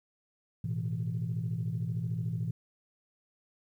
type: chord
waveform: sine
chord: A suspended second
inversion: none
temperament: equal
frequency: 110 / 123.47 / 164.81 Hz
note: A2 / B2 / E3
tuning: 0 / 0 / 0 cents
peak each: -34 dBFS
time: 0.64-2.51 s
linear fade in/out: 5 ms
effects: tanh soft clip ceiling -24 dBFS + 11-bit